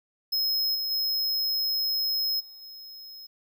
square tone with level steps, 5140 Hz, E8, 45 cents flat, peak -24 / -28 / -25 / -45 / -42 dBFS, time 0.32-3.27 s, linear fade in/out 10 ms, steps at 0.74 / 0.9 / 2.39 / 2.61 s, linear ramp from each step 20 ms, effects 11-bit

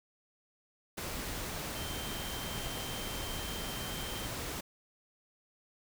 sine tone in noise, 3136 Hz, G7, in tune, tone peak -45 dBFS, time 1.75-4.27 s, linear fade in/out 10 ms, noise pink, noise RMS -39 dBFS, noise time 0.97-4.61 s, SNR -9 dB, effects none

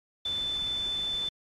sine tone in noise, 3520 Hz, A7, in tune, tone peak -28 dBFS, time 0.25-1.29 s, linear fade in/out 5 ms, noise pink, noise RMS -44 dBFS, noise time 0.25-1.29 s, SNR +13 dB, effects low-pass 8000 Hz 12 dB/octave + MP3 64 kbps

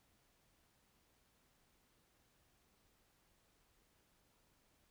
silence, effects pink hiss -75 dBFS RMS until 4.9 s

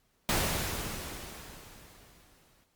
pink noise with exponential decay, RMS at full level -27 dBFS, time 0.29-2.64 s, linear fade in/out 0 ms, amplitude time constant 510 ms, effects pink hiss -72 dBFS RMS until 2.75 s + Opus 48 kbps

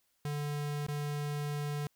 square tone with dropouts, 146.5 Hz, D3, 4 cents flat, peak -34 dBFS, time 0.25-1.87 s, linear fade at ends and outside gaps 2 ms, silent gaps 0.866-0.884 s, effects white hiss -75 dBFS RMS until 1.95 s

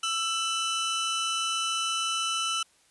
sawtooth tone pair together, 1332.3 / 2991 Hz, E6 / F#7, +18 / +18 cents, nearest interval octave + major second, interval 1400 cents, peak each -26 dBFS, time 0.03-2.63 s, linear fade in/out 5 ms, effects white hiss -63 dBFS RMS until 2.9 s + resampled to 24000 Hz

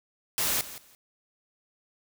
white noise with echo, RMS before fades -27 dBFS, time 0.38-0.61 s, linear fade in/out 0 ms, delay 170 ms, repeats 2, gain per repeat -15 dB, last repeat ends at 0.95 s, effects none

